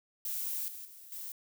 violet noise with level steps, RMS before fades -36 / -45 / -52 / -42 dBFS, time 0.25-1.32 s, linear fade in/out 2 ms, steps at 0.68 / 0.85 / 1.12 s, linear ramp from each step 2 ms, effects none

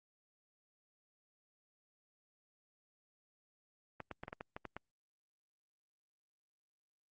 clicks, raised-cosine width 0.5 ms, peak -28 dBFS, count 9, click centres 4.003 / 4.113 / 4.235 / 4.281 / 4.329 / 4.409 / 4.565 / 4.653 / 4.766 s, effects Opus 24 kbps

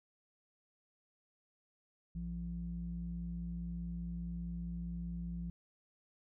square tone with low-pass filter, 57.6 Hz, A#1, 20 cents flat, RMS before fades -41 dBFS, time 2.15-5.5 s, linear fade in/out 0 ms, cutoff 160 Hz, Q 7.8, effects none

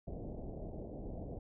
pink low-pass noise, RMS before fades -44 dBFS, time 0.07-1.39 s, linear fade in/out 5 ms, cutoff 700 Hz, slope 48 dB/octave, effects none

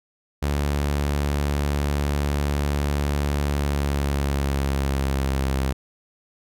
sawtooth tone with pitch glide, 72 to 66.79 Hz, D2 to C2, -34 to +36 cents, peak -17 dBFS, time 0.42-5.73 s, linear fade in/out 10 ms, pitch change -130 cents, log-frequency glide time 3.45-5.61 s, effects none

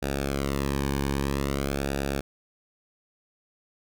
sawtooth tone with flanger, 69.3 Hz, C#2, in tune, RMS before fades -28 dBFS, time 0.02-2.21 s, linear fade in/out 10 ms, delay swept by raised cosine 0.95 to 1.51 ms, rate 0.51 Hz, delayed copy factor -0.85, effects none

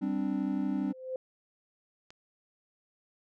triangle chord, G suspended fourth, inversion none, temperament equal, 196 / 261.6 / 293.7 Hz, G3 / C4 / D4, 0 / 0 / 0 cents, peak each -31 dBFS, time 0.01-0.93 s, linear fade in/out 20 ms
sine tone with exponential growth, 517 Hz, C5, 21 cents flat, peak -30 dBFS, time 0.7-1.16 s, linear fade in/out 2 ms, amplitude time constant 100 ms
click, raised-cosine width 0.2 ms, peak -32 dBFS, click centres 2.105 s
effects none

